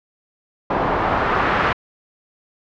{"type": "noise with low-pass filter sweep", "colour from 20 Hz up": "white", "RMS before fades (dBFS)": -19, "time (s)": [0.7, 1.73], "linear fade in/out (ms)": 5, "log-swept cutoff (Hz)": [850, 1500], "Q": 1.3, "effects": ["low-pass 4000 Hz 12 dB/octave"]}